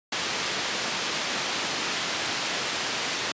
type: low-pass noise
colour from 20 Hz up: white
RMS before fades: -29 dBFS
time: 0.12-3.32 s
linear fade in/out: 5 ms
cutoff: 4600 Hz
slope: 12 dB/octave
effects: high-pass 150 Hz 12 dB/octave + resampled to 16000 Hz

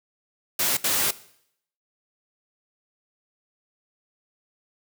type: noise bursts at uneven times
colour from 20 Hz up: white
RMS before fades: -23 dBFS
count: 2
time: 0.59-0.77 / 0.84-1.11 s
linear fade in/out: 5 ms
effects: noise-tail reverb RT60 0.7 s tail -18 dB re dry + high-pass 100 Hz 12 dB/octave

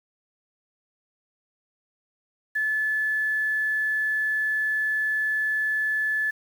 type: tone with quantisation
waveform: sine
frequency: 1730 Hz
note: A6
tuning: 30 cents flat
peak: -22 dBFS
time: 2.55-6.31 s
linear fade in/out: 10 ms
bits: 8
effects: none

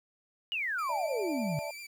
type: exponential sweep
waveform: sine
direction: down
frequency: 2960 to 139.5 Hz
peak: -30 dBFS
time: 0.52-1.59 s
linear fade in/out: 0 ms
type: tone with vibrato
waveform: sawtooth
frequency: 2349 Hz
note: D7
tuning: in tune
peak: -39 dBFS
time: 0.78-1.87 s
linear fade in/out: 10 ms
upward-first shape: sine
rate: 10 Hz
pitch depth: 36 cents each way
type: chord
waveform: sine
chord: D suspended second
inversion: none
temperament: equal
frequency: 587.3 / 659.3 / 880 Hz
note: D5 / E5 / A5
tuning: 0 / 0 / 0 cents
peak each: -38 / -39 / -42 dBFS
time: 0.89-1.71 s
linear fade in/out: 5 ms
effects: 10-bit

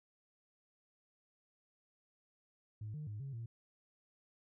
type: tone with pitch steps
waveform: sine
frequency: 106.9 / 151.4 / 105 / 137.1 / 115.4 Hz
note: A2 / D#3 / G#2 / C#3 / A#2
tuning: -49 / -47 / +19 / -19 / -17 cents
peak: -40 dBFS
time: 2.81-3.46 s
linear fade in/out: 5 ms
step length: 130 ms
effects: tanh soft clip ceiling -38 dBFS

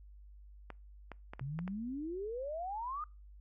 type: clicks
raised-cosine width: 0.5 ms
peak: -29 dBFS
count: 6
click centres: 0.703 / 1.117 / 1.335 / 1.395 / 1.59 / 1.678 s
type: exponential sweep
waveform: sine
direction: up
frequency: 128.5 to 1260 Hz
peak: -37 dBFS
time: 1.41-3.04 s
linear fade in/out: 2 ms
effects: noise-tail reverb RT60 0.3 s tail -26 dB re dry + added 50 Hz sine -52 dBFS peak until 3.4 s

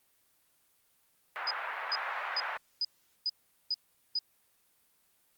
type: band-pass noise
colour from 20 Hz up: white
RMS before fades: -37 dBFS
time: 1.36-2.57 s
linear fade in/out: 0 ms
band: 710 to 1900 Hz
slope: 24 dB/octave
type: tone bursts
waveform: sine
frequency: 4978 Hz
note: D#8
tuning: in tune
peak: -28 dBFS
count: 7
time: 1.47-4.189 s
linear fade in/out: 2 ms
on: 37 ms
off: 410 ms
effects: white hiss -70 dBFS RMS until 5.37 s + Opus 32 kbps

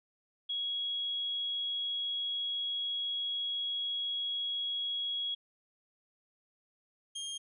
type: tone pair in turn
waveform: sine / sawtooth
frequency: 3322 / 3222 Hz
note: G#7 / G7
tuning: 0 / +47 cents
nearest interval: minor second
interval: 53 cents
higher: first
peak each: -32 / -34 dBFS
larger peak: first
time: 0.49-5.35 / 7.15-7.38 s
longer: first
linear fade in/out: 10 ms
effects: resampled to 24000 Hz

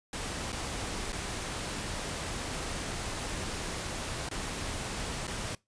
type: noise with dropouts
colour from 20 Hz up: pink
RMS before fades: -36 dBFS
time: 0.13-5.55 s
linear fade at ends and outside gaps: 2 ms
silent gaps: 0.521-0.527 / 1.122-1.128 / 4.289-4.312 / 5.27-5.277 s
effects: noise-tail reverb RT60 0.2 s tail -22 dB re dry + resampled to 22050 Hz

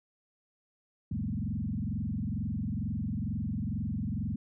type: tone with frequency modulation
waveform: sine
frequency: 155.56 Hz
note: D#3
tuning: in tune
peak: -30 dBFS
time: 1.11-4.36 s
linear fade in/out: 5 ms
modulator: 22.2 Hz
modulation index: 3.7
effects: none

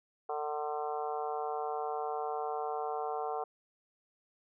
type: harmonic tone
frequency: 150 Hz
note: D3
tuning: 37 cents sharp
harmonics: 3 / 4 / 5 / 6 / 7 / 8 / 9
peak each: -38 / -45 / -36 / -45 / -43 / -47 / -49 dBFS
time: 0.29-3.44 s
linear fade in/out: 5 ms
effects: none

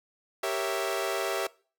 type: chord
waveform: sawtooth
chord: G diminished seventh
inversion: none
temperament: equal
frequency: 392 / 466.2 / 554.4 / 659.3 Hz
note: G4 / Bb4 / Db5 / Fb5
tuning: 0 / 0 / 0 / 0 cents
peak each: -29 / -32 / -31 / -28 dBFS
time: 0.43-1.47 s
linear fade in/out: 5 ms
effects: noise-tail reverb RT60 0.4 s tail -22 dB re dry

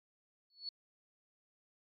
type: tone with exponential growth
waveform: sine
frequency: 4411 Hz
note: C#8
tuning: 9 cents flat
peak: -36 dBFS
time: 0.5-0.69 s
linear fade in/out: 2 ms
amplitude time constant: 40 ms
effects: AAC 32 kbps

